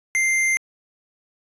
square tone, 2093 Hz, C7, in tune, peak -18 dBFS, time 0.15-0.57 s, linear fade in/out 0 ms, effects resampled to 24000 Hz

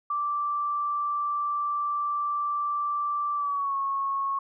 sine tone with pitch glide, 1170 to 1098 Hz, D6 to C#6, -7 to -17 cents, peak -25 dBFS, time 0.1-4.39 s, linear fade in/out 5 ms, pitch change -110 cents, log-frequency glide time 3.35-3.76 s, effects none

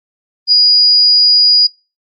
sine tone with ADSR envelope, 4896 Hz, D#8, 29 cents flat, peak -4 dBFS, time 0.47-1.67 s, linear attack 51 ms, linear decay 6 ms, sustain -2 dB, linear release 9 ms, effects noise-tail reverb RT60 0.3 s tail -23 dB re dry + Opus 24 kbps

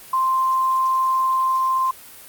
sine tone, 1046.5 Hz, C6, in tune, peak -16 dBFS, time 0.13-1.91 s, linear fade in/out 5 ms, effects white hiss -42 dBFS RMS until 2.28 s + Opus 32 kbps

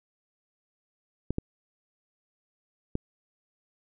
clicks, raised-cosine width 3 ms, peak -15 dBFS, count 3, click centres 1.306 / 1.384 / 2.954 s, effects none

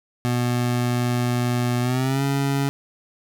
25% pulse tone with pitch glide, 122.2 to 138.76 Hz, B2 to C#3, -18 to +2 cents, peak -16 dBFS, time 0.25-2.69 s, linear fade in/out 0 ms, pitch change +220 cents, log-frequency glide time 1.81-2.23 s, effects none

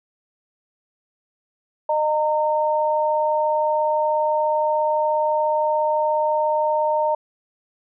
sine tone pair together, 611.3 / 917 Hz, D#5 / A#5, -31 / -29 cents, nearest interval perfect fifth, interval 702 cents, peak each -20 dBFS, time 1.89-7.15 s, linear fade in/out 5 ms, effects none

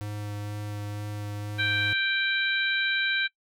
square tone with vibrato, 103.83 Hz, G#2, in tune, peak -33 dBFS, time 0.01-1.93 s, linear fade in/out 0 ms, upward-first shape sine, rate 2.1 Hz, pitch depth 10 cents each way
harmonic tone, 784 Hz, G5, in tune, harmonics 2 / 3 / 4 / 5, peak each -26 / -30 / -35 / -31 dBFS, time 1.58-3.28 s, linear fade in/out 20 ms
effects noise-tail reverb RT60 0.1 s tail -22 dB re dry

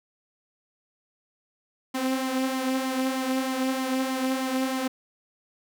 sawtooth tone with flanger, 261.6 Hz, C4, in tune, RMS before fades -27 dBFS, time 1.94-4.88 s, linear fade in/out 10 ms, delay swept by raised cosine 0.94 to 4.24 ms, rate 3.2 Hz, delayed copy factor +0.5, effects none

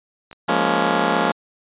clicks, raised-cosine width 0.3 ms, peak -24 dBFS, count 2, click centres 0.313 / 0.329 s
10% pulse chord, Bb minor seventh, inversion second, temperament just, 174.81 / 209.8 / 233.1 / 279.7 Hz, F3 / Ab3 / Bb3 / Db4, +2 / +18 / 0 / +16 cents, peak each -15 dBFS, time 0.48-1.32 s, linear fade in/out 10 ms
effects resampled to 8000 Hz

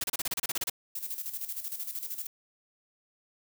white noise bursts, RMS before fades -31 dBFS, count 12, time 0.01-0.699 s, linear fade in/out 5 ms, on 29 ms, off 31 ms
violet noise with tremolo, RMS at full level -35 dBFS, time 0.95-2.27 s, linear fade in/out 5 ms, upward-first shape square, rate 13 Hz, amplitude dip 65%
effects none

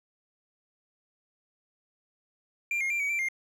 triangle tone with pitch steps, 2380 / 2138 / 2370 / 2262 / 2348 / 2116 Hz, D7 / C7 / D7 / C#7 / D7 / C7, +22 / +37 / +15 / +34 / -1 / +19 cents, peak -25 dBFS, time 2.71-3.286 s, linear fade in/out 2 ms, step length 96 ms, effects none

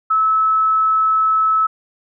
sine tone, 1300 Hz, E6, 24 cents flat, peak -12 dBFS, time 0.1-1.67 s, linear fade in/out 10 ms, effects none

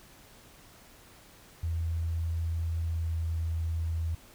sine tone with pitch glide, 82.7 to 81.99 Hz, E2 to E2, +6 to -9 cents, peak -28 dBFS, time 1.63-4.15 s, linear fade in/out 5 ms, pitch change -15 cents, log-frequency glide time 2.77-3.27 s, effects pink hiss -55 dBFS RMS until 4.34 s

